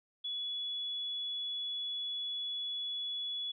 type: tone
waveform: sine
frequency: 3400 Hz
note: G#7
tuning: 40 cents sharp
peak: -35 dBFS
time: 0.24-3.52 s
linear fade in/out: 10 ms
effects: none

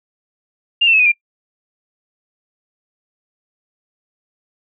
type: tone with pitch steps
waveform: sine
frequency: 2800 / 2691 / 2585 / 2484 / 2387 Hz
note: F7 / E7 / E7 / D#7 / D7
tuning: +4 / +35 / -34 / -3 / +28 cents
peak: -9 dBFS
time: 0.81-1.12 s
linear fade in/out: 10 ms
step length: 62 ms
effects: noise-tail reverb RT60 0.1 s tail -22 dB re dry

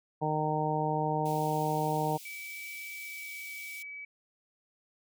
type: harmonic tone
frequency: 153.7 Hz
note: D#3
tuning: 21 cents flat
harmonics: 1 / 2 / 3 / 4 / 5 / 6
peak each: -33 / -37 / -35 / -37 / -33 / -34 dBFS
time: 0.21-2.18 s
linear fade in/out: 20 ms
type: high-pass noise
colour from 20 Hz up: white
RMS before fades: -48 dBFS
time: 1.25-3.83 s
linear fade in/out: 10 ms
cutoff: 2200 Hz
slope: 96 dB/octave
type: tone with pitch glide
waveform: sine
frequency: 2300 to 2285 Hz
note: D7 to D7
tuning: -37 to -48 cents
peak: -40 dBFS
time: 2.25-4.05 s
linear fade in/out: 5 ms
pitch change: -11 cents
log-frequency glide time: 2.96-3.32 s
effects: none

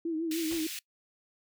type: tone with vibrato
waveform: sine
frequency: 324.1 Hz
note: E4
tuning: 29 cents flat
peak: -29 dBFS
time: 0.05-0.67 s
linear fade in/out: 5 ms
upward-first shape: triangle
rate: 6.6 Hz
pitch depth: 84 cents each way
type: high-pass noise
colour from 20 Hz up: pink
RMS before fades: -39 dBFS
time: 0.31-0.79 s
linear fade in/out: 2 ms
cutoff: 2200 Hz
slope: 24 dB/octave
type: noise with exponential decay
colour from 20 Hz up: pink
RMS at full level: -42 dBFS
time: 0.51-0.77 s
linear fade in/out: 1 ms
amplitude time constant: 56 ms
effects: noise-tail reverb RT60 0.1 s tail -22 dB re dry

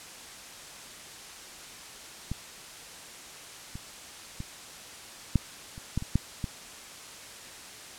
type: clicks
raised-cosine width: 5 ms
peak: -19 / -26 / -23 / -9 / -30 / -15 / -24 / -10 / -18 dBFS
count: 9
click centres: 2.316 / 3.755 / 4.404 / 5.357 / 5.779 / 5.976 / 6.024 / 6.156 / 6.442 s
effects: white hiss -45 dBFS RMS until 7.98 s + low-pass 9000 Hz 12 dB/octave

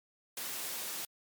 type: high-pass noise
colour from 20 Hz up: white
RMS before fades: -39 dBFS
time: 0.37-1.05 s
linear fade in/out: 2 ms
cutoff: 180 Hz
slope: 12 dB/octave
effects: MP3 96 kbps

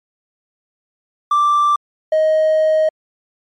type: tone pair in turn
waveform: triangle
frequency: 1174.7 / 626.8 Hz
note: D6 / D#5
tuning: 0 / +13 cents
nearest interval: major seventh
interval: 1087 cents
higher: first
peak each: -8 dBFS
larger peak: neither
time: 1.31-1.76 / 2.12-2.89 s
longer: second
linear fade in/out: 5 ms
effects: tanh soft clip ceiling -6 dBFS + MP3 48 kbps

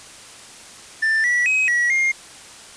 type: tone with pitch steps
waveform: triangle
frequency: 1778 / 1946 / 2538 / 1926 / 2124 Hz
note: A6 / B6 / D#7 / B6 / C7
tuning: +18 / -26 / +34 / -44 / +25 cents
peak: -14 dBFS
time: 1.02-2.12 s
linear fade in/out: 10 ms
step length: 220 ms
effects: white hiss -41 dBFS RMS until 2.76 s + resampled to 22050 Hz

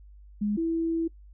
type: tone pair in turn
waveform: sine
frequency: 207.6 / 329.5 Hz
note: G#3 / E4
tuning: 0 / -1 cents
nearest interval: minor sixth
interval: 799 cents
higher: second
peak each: -24 dBFS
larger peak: neither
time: 0.41-0.57 / 0.57-1.08 s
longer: second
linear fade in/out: 10 ms
effects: noise-tail reverb RT60 0.1 s tail -22 dB re dry + added 50 Hz sine -47 dBFS peak until 1.33 s

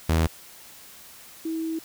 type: tone pair in turn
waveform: sawtooth / sine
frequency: 80.9 / 323.6 Hz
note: E2 / E4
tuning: -32 / -32 cents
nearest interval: 2 octaves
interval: 2400 cents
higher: second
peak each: -15 / -26 dBFS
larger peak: first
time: 0.09-0.27 / 1.45-1.79 s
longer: second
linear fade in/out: 5 ms
effects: white hiss -47 dBFS RMS until 1.84 s

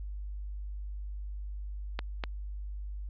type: clicks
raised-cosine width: 0.3 ms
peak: -17 dBFS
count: 2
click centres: 1.991 / 2.238 s
effects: added 50 Hz sine -36 dBFS peak until 3.09 s + resampled to 11025 Hz

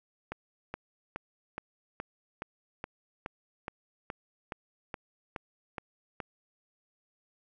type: click train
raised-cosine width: 0.5 ms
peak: -21 dBFS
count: 15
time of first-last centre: 0.32-6.202 s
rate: 2.38 Hz
effects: none

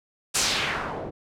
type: noise with low-pass filter sweep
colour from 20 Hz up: white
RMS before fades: -27 dBFS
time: 0.34-1.11 s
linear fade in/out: 20 ms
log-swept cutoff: 8700 to 410 Hz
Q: 1.5
effects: none

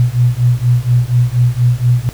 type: beating tone pair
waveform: sine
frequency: 120.1 / 124.3 Hz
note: B2 / B2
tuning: -48 / +12 cents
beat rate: 4.2 Hz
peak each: -12 dBFS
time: 0-2.09 s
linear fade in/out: 0 ms
effects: added 60 Hz sine -33 dBFS peak until 2.13 s + pink hiss -36 dBFS RMS until 2.13 s

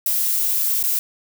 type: noise with dropouts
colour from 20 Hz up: violet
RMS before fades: -20 dBFS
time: 0.06-0.99 s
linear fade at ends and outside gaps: 2 ms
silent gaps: 0.829-0.837 s
effects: none

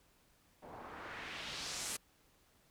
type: noise with low-pass filter sweep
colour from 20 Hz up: white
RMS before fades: -45 dBFS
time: 0.62-1.97 s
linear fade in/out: 10 ms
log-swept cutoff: 630 to 10000 Hz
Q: 1.5
effects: pink hiss -70 dBFS RMS until 2.7 s

